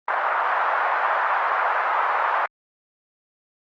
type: band-pass noise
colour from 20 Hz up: white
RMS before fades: -22 dBFS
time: 0.08-2.46 s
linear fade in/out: 2 ms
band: 710 to 1400 Hz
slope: 24 dB/octave
effects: Opus 24 kbps